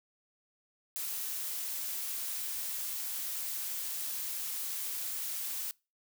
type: noise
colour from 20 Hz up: blue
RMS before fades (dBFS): -37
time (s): 0.96-5.71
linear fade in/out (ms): 0
effects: noise-tail reverb RT60 0.3 s tail -25 dB re dry